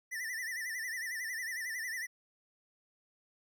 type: tone with vibrato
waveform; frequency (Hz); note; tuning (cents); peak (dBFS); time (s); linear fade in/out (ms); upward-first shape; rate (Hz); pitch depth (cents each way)
square; 1888; A#6; +22; -37; 0.11-2.07; 20; sine; 11; 120
effects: none